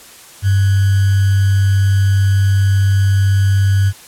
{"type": "tone with sample-and-hold", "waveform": "sine", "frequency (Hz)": 98, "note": "G2", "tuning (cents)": 0, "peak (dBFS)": -9, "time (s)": [0.42, 3.93], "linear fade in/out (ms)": 50, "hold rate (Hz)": 1575, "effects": ["white hiss -39 dBFS RMS until 4.07 s", "low-pass 12000 Hz 12 dB/octave"]}